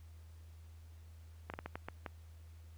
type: slowing click train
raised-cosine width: 0.5 ms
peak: -26 dBFS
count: 7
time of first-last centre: 1.5-2.062 s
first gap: 38 ms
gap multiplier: 1.36
effects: added 81 Hz sine -52 dBFS peak until 2.77 s + pink hiss -69 dBFS RMS until 2.77 s